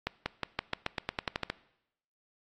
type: accelerating click train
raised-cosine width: 0.3 ms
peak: -14 dBFS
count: 13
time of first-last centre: 0.07-1.5 s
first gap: 190 ms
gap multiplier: 0.91
effects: noise-tail reverb RT60 0.8 s tail -21 dB re dry + AAC 32 kbps